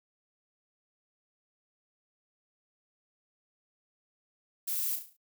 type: noise with echo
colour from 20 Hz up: violet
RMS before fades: -33 dBFS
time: 4.67-4.96 s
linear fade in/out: 10 ms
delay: 35 ms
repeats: 6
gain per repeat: -6 dB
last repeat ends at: 5.17 s
effects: noise-tail reverb RT60 0.1 s tail -26 dB re dry